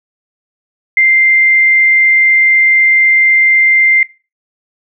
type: tone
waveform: sine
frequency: 2092 Hz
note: C7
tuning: 1 cent flat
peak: -5 dBFS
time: 0.97-4.03 s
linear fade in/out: 2 ms
effects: noise-tail reverb RT60 0.3 s tail -20 dB re dry